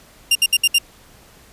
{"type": "tone bursts", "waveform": "sawtooth", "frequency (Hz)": 2794, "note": "F7", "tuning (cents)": 0, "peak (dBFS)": -8, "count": 5, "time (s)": [0.31, 0.785], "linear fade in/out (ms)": 5, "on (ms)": 43, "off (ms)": 65, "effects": ["pink hiss -48 dBFS RMS until 1.52 s", "resampled to 32000 Hz"]}